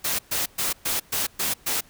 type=noise bursts; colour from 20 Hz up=white; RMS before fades=-25 dBFS; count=7; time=0.04-1.81 s; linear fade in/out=10 ms; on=150 ms; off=120 ms; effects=pink hiss -54 dBFS RMS until 1.89 s